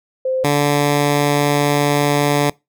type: tone pair in turn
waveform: sine / 10% pulse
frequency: 520 / 145.04 Hz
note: C5 / D3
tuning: -11 / -21 cents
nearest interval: octave + minor seventh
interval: 2210 cents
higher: first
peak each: -16 / -5 dBFS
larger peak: second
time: 0.25-0.44 / 0.44-2.5 s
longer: second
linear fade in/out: 5 ms
effects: noise-tail reverb RT60 0.2 s tail -23 dB re dry